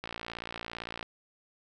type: click train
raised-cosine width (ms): 0.3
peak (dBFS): -21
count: 58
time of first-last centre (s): 0.04-1.028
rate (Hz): 57.7
effects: none

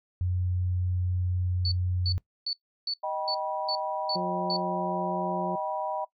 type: tone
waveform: sine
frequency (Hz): 90.4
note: F#2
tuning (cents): -40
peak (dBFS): -25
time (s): 0.21-2.18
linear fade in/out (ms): 0
type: tone bursts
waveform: sine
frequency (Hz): 4467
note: C#8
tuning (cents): +12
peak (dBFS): -27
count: 8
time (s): 1.65-4.566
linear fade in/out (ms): 2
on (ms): 67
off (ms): 340
type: chord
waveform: sine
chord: Eb augmented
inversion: none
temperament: just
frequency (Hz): 622.3 / 777.8 / 972.3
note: Eb5 / G5 / B5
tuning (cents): 0 / -14 / -27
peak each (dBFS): -33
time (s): 3.03-6.05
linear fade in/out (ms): 10
type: harmonic tone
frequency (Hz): 179.7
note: F3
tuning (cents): +50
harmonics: 1 / 2 / 3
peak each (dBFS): -32 / -35 / -39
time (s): 4.15-5.56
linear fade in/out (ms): 10
effects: noise-tail reverb RT60 0.1 s tail -19 dB re dry

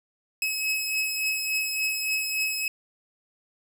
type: beating tone pair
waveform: sawtooth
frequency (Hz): 2566 / 2569.5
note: E7 / E7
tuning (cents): -47 / -45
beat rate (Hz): 3.5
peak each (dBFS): -23 / -29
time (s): 0.42-2.68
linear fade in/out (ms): 2
effects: none

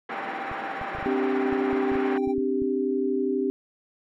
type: band-pass noise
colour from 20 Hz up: white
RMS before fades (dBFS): -34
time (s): 0.09-2.18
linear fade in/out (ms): 5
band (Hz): 210 to 1900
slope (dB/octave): 24
type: tone with tremolo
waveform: triangle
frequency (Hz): 784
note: G5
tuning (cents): 0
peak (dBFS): -29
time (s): 0.11-2.34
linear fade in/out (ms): 10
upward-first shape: triangle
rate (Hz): 17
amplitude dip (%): 80
type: clicks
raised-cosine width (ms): 5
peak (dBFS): -27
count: 12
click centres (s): 0.515 / 0.814 / 0.95 / 0.985 / 1.027 / 1.527 / 1.73 / 1.918 / 1.955 / 2.275 / 2.381 / 2.62
type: chord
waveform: sine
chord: C suspended second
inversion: none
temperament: equal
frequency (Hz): 261.6 / 293.7 / 392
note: C4 / D4 / G4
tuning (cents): 0 / 0 / 0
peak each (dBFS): -27 / -30 / -25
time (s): 1.06-3.5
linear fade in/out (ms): 0
effects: none

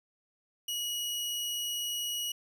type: tone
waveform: sawtooth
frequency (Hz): 2909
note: F#7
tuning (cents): -30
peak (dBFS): -29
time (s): 0.68-2.32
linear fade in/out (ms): 5
effects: none

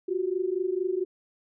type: tone pair together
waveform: sine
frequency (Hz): 357 / 381.4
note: F4 / G4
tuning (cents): +38 / -47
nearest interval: minor second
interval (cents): 115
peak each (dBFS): -28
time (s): 0.08-1.05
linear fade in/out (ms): 10
effects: none

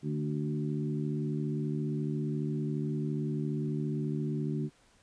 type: harmonic tone with a mistuned harmonic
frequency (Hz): 74.6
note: D2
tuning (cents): +28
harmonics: 2 / 3 / 4 / 5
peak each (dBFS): -32 / -36 / -38 / -40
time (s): 0.02-4.7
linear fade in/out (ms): 50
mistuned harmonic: 4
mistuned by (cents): -17
effects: pink hiss -64 dBFS RMS until 5.02 s + resampled to 22050 Hz

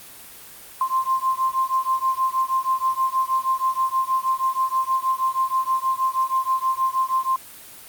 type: beating tone pair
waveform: sine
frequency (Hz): 1046.5 / 1052.8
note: C6 / C6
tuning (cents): 0 / +10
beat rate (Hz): 6.3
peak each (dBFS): -22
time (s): 0.81-7.36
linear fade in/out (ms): 2
effects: white hiss -42 dBFS RMS until 7.88 s + Opus 32 kbps

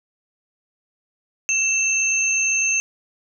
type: tone pair together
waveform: sine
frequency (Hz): 2661 / 6329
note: E7 / G8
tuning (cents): +16 / +16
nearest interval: octave + minor third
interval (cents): 1500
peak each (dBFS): -20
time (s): 1.49-2.8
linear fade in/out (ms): 0
effects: none

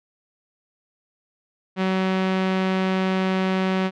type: tone with low-pass filter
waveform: sawtooth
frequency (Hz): 188.4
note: F#3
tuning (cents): +32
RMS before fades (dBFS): -22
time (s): 1.76-3.91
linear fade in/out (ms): 50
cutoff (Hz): 3000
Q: 1.1
effects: none

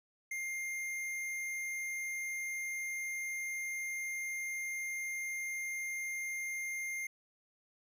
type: tone with hard clipping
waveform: sine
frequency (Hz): 2112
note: C7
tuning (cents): +16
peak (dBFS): -38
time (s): 0.31-7.07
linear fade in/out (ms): 5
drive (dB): 13
effects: none

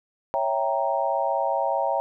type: chord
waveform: sine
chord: C# diminished seventh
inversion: none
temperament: equal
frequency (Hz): 554.4 / 659.3 / 784 / 932.3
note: C#5 / E5 / G5 / Bb5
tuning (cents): 0 / 0 / 0 / 0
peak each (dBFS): -27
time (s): 0.34-2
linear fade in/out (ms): 0
effects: none

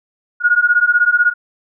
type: beating tone pair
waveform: sine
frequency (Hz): 1434 / 1450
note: F6 / F#6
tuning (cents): +45 / -35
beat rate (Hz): 16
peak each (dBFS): -13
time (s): 0.4-1.34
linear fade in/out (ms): 50
effects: none

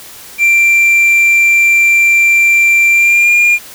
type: tone with pitch glide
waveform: triangle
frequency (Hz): 2360 to 2411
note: D7 to D7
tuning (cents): +8 to +45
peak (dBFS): -4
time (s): 0.38-3.59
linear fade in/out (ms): 50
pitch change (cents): +37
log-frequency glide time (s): 2.89-3.32
effects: white hiss -33 dBFS RMS until 3.74 s

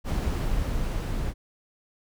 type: noise with level ramp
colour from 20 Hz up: brown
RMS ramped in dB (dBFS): -25 to -29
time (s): 0.04-1.34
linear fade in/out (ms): 50
effects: none

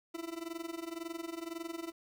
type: tone with amplitude modulation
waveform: 40% pulse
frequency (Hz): 333.1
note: E4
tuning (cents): +18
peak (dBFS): -35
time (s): 0.14-1.92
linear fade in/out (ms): 10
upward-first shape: sine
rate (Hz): 21.9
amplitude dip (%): 85
effects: 11-bit

